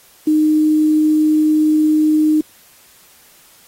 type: tone with quantisation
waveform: sine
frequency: 307.8 Hz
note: D#4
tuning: 19 cents flat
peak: -10 dBFS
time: 0.27-2.41 s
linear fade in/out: 5 ms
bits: 6
effects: white hiss -48 dBFS RMS until 3.67 s + AAC 48 kbps